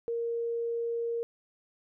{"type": "tone", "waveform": "sine", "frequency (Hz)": 466.2, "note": "A#4", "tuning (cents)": 0, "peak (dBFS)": -29, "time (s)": [0.08, 1.23], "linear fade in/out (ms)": 0, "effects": []}